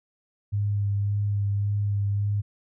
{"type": "tone with vibrato", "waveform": "sine", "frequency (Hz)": 101.7, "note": "G#2", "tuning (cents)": -36, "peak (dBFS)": -22, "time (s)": [0.52, 2.42], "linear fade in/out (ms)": 20, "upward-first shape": "sine", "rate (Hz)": 1.8, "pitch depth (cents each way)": 16, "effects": []}